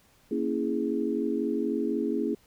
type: chord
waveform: sine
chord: A# half-diminished seventh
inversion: none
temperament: equal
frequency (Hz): 233.1 / 277.2 / 329.6 / 415.3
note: A#3 / C#4 / E4 / G#4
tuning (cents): 0 / 0 / 0 / 0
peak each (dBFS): -31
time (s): 0.31-2.35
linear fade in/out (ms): 5
effects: pink hiss -62 dBFS RMS until 2.46 s